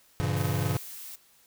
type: chord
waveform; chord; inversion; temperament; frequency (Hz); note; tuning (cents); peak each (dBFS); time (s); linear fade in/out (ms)
square; G diminished seventh; none; just; 98 / 117.6 / 141.12 / 169.34; G2 / Bb2 / Db3 / Fb3; 0 / +16 / +31 / +47; -31 / -33 / -31 / -35; 0.2-0.77; 0
type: noise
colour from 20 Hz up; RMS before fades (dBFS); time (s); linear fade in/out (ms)
blue; -42; 0.36-1.16; 10
effects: white hiss -61 dBFS RMS until 1.46 s